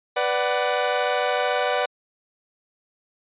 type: chord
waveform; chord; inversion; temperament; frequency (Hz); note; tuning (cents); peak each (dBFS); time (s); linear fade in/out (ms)
sawtooth; B minor; none; equal with one note detuned; 493.9 / 587.3 / 749.9; B4 / D5 / F#5; 0 / 0 / +23; -21; 0.16-1.86; 10
effects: resampled to 8000 Hz